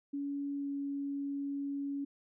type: tone with pitch glide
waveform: sine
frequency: 282.5 to 280.7 Hz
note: C#4 to C#4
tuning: +33 to +22 cents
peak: -34 dBFS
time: 0.13-2.05 s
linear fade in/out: 10 ms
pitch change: -11 cents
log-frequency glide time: 0.56-0.69 s
effects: none